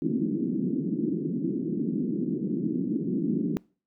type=band-pass noise; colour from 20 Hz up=white; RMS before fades=-28 dBFS; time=0.02-3.57 s; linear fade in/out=0 ms; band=160 to 340 Hz; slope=48 dB/octave; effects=noise-tail reverb RT60 0.4 s tail -25 dB re dry